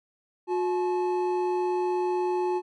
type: tone pair together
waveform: triangle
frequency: 361.6 / 860 Hz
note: F#4 / A5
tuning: -40 / -40 cents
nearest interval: octave + minor third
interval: 1500 cents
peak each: -23 / -28 dBFS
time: 0.47-2.62 s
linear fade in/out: 50 ms
effects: none